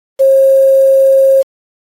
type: tone with quantisation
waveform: sine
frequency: 538 Hz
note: C5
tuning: 48 cents sharp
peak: -4 dBFS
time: 0.19-1.43 s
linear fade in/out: 20 ms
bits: 5
effects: AAC 48 kbps